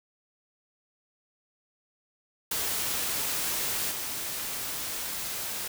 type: noise with level steps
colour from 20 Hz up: white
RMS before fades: -30 / -34 dBFS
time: 2.51-5.68 s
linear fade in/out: 5 ms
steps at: 3.9 s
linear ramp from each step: 20 ms
effects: none